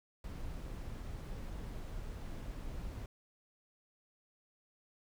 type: noise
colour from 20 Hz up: brown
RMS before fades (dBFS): -43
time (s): 0.24-3.06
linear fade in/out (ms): 2
effects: none